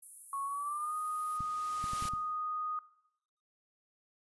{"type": "high-pass noise", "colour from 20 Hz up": "pink", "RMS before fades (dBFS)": -45, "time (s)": [0.02, 1.38], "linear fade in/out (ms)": 10, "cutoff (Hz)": 10000, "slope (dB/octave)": 48}
{"type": "tone with pitch glide", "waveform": "sine", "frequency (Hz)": [1105, 1240.3], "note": ["C#6", "D#6"], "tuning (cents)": [-6, -6], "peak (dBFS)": -34, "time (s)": [0.33, 2.79], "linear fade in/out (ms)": 2, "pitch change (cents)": 200, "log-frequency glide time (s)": [0.44, 0.95]}
{"type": "noise with exponential growth", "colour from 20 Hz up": "white", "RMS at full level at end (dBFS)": -40, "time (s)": [0.48, 2.09], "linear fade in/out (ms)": 5, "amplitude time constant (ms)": 350}
{"type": "clicks", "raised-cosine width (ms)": 5, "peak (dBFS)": -30, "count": 6, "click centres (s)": [1.406, 1.841, 1.934, 2.024, 2.054, 2.136]}
{"effects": ["noise-tail reverb RT60 0.8 s tail -18 dB re dry", "resampled to 24000 Hz"]}